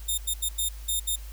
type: tone bursts at uneven times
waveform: 5% pulse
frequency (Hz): 3644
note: A#7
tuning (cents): -40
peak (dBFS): -17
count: 6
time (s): 0.08-0.18 / 0.27-0.34 / 0.42-0.49 / 0.58-0.69 / 0.88-1 / 1.07-1.16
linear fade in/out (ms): 10
effects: added 52 Hz sine -37 dBFS peak until 1.32 s + white hiss -51 dBFS RMS until 1.32 s